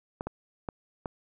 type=clicks; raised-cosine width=1 ms; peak=-19 dBFS; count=4; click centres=0.209 / 0.27 / 0.688 / 1.058 s; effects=none